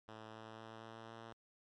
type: tone with pitch steps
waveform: 5% pulse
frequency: 110 / 110.96 / 111.92 / 112.9 / 113.88 Hz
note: A2 / A2 / A2 / A2 / A#2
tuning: 0 / +15 / +30 / +45 / -40 cents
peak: -39 dBFS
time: 0.08-1.33 s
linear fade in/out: 5 ms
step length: 250 ms
effects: low-pass 4000 Hz 12 dB/octave + MP3 96 kbps